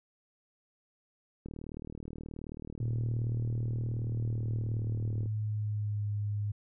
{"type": "click train", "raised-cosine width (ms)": 3, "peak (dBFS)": -29, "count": 148, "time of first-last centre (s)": [1.46, 5.258], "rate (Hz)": 38.7}
{"type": "tone with pitch glide", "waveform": "sine", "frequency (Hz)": [115.6, 103.58], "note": ["A#2", "G#2"], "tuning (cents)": [-14, -4], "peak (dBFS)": -30, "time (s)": [2.8, 6.52], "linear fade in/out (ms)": 10, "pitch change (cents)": -190, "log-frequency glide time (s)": [3.87, 6.06]}
{"effects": []}